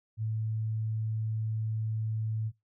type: tone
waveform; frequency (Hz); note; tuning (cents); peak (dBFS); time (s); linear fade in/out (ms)
sine; 110; A2; 0; -29; 0.17-2.52; 50
effects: noise-tail reverb RT60 0.2 s tail -23 dB re dry